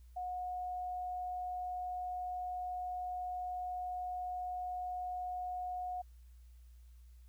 sine tone, 726 Hz, F#5, 33 cents flat, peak -37 dBFS, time 0.16-6.02 s, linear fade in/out 10 ms, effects added 60 Hz sine -54 dBFS peak until 7.28 s + white hiss -75 dBFS RMS until 7.28 s

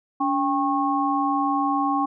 sine tone cluster, 284.7 / 795 / 1092 Hz, C#4 / G5 / C#6, +46 / +24 / -26 cents, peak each -24 dBFS, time 0.2-2.06 s, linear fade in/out 10 ms, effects none

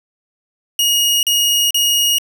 sawtooth tone bursts, 2875 Hz, F7, 50 cents sharp, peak -9 dBFS, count 3, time 0.79-2.184 s, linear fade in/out 2 ms, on 440 ms, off 37 ms, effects none

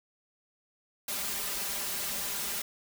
white noise with comb filter, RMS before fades -34 dBFS, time 1.08-2.62 s, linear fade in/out 5 ms, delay 5 ms, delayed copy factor +0.8, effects none

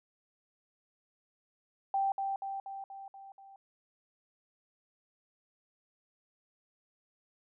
sine tone with echo, 783 Hz, G5, 2 cents flat, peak -27 dBFS, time 1.94-2.12 s, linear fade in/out 2 ms, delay 240 ms, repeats 6, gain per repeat -4 dB, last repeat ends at 3.56 s, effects none

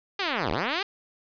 5% pulse linear two-way sweep, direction down then up, 415.3 to 65.4 to 415.3 Hz, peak -14 dBFS, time 0.19-0.83 s, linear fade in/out 5 ms, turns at 0.51 s, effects resampled to 11025 Hz + 8-bit

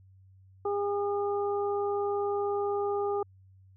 harmonic tone, 405.8 Hz, G#4, 40 cents flat, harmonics 1 / 2 / 3, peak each -28 / -34 / -38 dBFS, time 0.65-3.23 s, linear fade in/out 5 ms, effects added 95 Hz sine -54 dBFS peak until 3.76 s

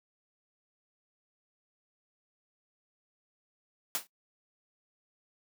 white noise with exponential decay, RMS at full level -28 dBFS, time 3.95-4.07 s, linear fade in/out 0 ms, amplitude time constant 26 ms, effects noise-tail reverb RT60 0.1 s tail -18 dB re dry + high-pass 200 Hz 12 dB/octave

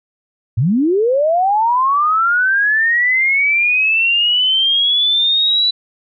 sine linear sweep, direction up, 98.6 to 3973 Hz, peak -11 dBFS, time 0.57-5.71 s, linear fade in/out 10 ms, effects none

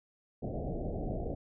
pink low-pass noise, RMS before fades -36 dBFS, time 0.42-1.35 s, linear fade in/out 10 ms, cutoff 740 Hz, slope 96 dB/octave, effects none

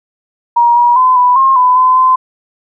sine tone with pitch steps, 948 / 960 / 1019 / 990 / 1068 / 1002 / 1020 / 1029 Hz, A#5 / B5 / C6 / B5 / C6 / B5 / C6 / C6, +29 / -49 / -46 / +4 / +35 / +25 / -44 / -29 cents, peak -5 dBFS, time 0.56-2.16 s, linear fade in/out 10 ms, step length 200 ms, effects none

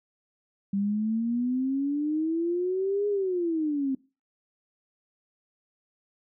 sine exponential two-way sweep, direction up then down, 196 to 415.3 to 261.5 Hz, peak -24 dBFS, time 0.73-3.95 s, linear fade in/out 5 ms, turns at 3.08 s, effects noise-tail reverb RT60 0.3 s tail -21 dB re dry

